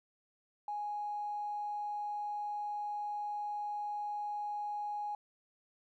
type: tone with tanh clipping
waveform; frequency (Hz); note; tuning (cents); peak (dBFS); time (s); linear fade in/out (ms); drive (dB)
triangle; 830.6; G#5; 0; -35; 0.68-5.15; 2; 2
effects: none